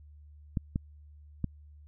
clicks, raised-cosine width 5 ms, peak -17 dBFS, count 3, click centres 0.572 / 0.759 / 1.443 s, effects added 74 Hz sine -50 dBFS peak until 1.87 s

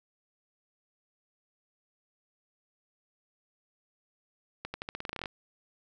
accelerating click train, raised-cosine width 0.3 ms, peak -20 dBFS, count 14, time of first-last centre 4.65-5.258 s, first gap 90 ms, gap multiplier 0.88, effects none

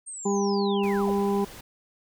sine linear sweep, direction down, 8720 to 293.7 Hz, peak -35 dBFS, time 0.06-1.13 s, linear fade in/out 20 ms
harmonic tone, 200 Hz, G3, 35 cents sharp, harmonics 1 / 2 / 4 / 5, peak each -25 / -25 / -32 / -34 dBFS, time 0.25-1.45 s, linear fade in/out 10 ms
pink noise, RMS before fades -44 dBFS, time 0.83-1.61 s, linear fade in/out 5 ms
effects none

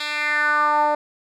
10% pulse tone with band-pass filter sweep, 298.4 Hz, D4, 28 cents sharp, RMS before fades -20 dBFS, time 0-0.95 s, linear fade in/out 5 ms, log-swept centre 3300 to 710 Hz, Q 3.9, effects none

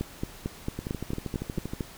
two click trains, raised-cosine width 3 ms, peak -16 / -19 dBFS, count 9 / 13, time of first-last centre 0.01-1.808 / 0.79-1.735 s, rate 4.45 / 12.7 Hz, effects pink hiss -47 dBFS RMS until 1.97 s

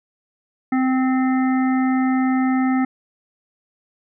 harmonic tone, 259.6 Hz, C4, 13 cents flat, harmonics 1 / 3 / 5 / 7 / 8, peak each -16 / -26 / -30 / -33 / -34 dBFS, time 0.72-2.85 s, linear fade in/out 5 ms, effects none

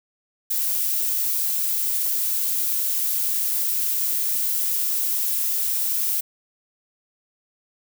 violet noise, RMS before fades -23 dBFS, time 0.5-6.21 s, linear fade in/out 10 ms, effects none

